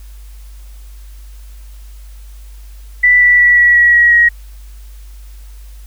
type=tone with pitch steps; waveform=sine; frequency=1975.5 / 1961.9 / 1948.3 / 1934.8 / 1921.5 / 1908.2 / 1895 Hz; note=B6 / B6 / B6 / B6 / B6 / A#6 / A#6; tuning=0 / -12 / -24 / -36 / -48 / +40 / +28 cents; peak=-5 dBFS; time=3.03-4.29 s; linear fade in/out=10 ms; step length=180 ms; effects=added 50 Hz sine -31 dBFS peak until 5.86 s + white hiss -48 dBFS RMS until 5.86 s